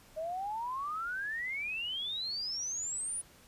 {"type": "exponential sweep", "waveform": "sine", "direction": "up", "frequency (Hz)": [616, 9956], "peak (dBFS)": -34, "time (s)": [0.16, 3.22], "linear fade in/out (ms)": 20, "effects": ["pink hiss -59 dBFS RMS until 3.47 s", "resampled to 32000 Hz"]}